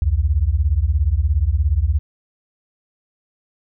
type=beating tone pair; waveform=sine; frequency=65.41 / 82.41 Hz; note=C2 / E2; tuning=0 / 0 cents; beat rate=17 Hz; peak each=-17 dBFS; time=0.02-1.99 s; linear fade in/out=0 ms; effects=none